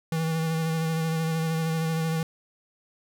square tone with vibrato, 161.7 Hz, E3, 33 cents flat, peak -25 dBFS, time 0.12-2.23 s, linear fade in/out 2 ms, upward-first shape sine, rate 13 Hz, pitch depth 23 cents each way, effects none

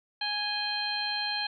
harmonic tone with a mistuned harmonic, 830.6 Hz, G#5, in tune, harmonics 1 / 2 / 3 / 4 / 5, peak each -36 / -36 / -38 / -36 / -32 dBFS, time 0.21-1.47 s, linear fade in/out 5 ms, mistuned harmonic 4, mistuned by -80 cents, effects none

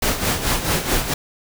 pink noise with tremolo, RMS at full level -18 dBFS, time 0.02-1.14 s, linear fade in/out 5 ms, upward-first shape sine, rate 4.6 Hz, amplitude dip 65%, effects none

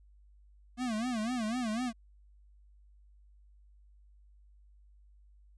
square tone with vibrato, 233.1 Hz, A#3, in tune, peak -32 dBFS, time 0.77-1.93 s, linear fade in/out 50 ms, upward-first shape sine, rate 4 Hz, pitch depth 160 cents each way, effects added 50 Hz sine -57 dBFS peak until 5.57 s + resampled to 22050 Hz

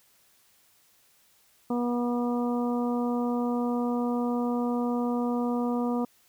harmonic tone, 241.7 Hz, B3, 37 cents flat, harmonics 1 / 2 / 3 / 4 / 5, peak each -26 / -32 / -36 / -38 / -40 dBFS, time 1.7-6.05 s, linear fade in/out 5 ms, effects white hiss -63 dBFS RMS until 6.28 s

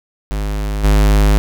square tone with level steps, 51.3 Hz, G#1, 21 cents flat, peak -18 / -9 dBFS, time 0.31-1.38 s, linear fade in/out 0 ms, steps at 0.83 s, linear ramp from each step 20 ms, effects none

